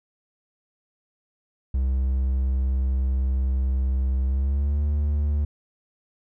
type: tone with pitch glide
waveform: triangle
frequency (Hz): 65.41 to 73.42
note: C2 to D2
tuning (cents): 0 to 0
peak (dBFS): -18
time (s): 1.74-5.45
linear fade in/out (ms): 5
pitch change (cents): +200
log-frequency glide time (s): 4.24-4.83
effects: none